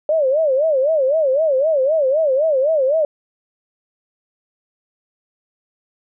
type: tone with vibrato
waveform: sine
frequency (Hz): 579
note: D5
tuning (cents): -25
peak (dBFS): -13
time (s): 0.09-3.05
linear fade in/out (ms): 2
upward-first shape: sine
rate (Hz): 3.9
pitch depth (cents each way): 200
effects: none